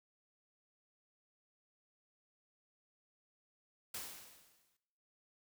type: noise with exponential decay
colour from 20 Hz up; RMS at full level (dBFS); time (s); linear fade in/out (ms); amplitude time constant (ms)
white; -42; 3.94-4.77; 5; 180
effects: noise-tail reverb RT60 1.0 s tail -18 dB re dry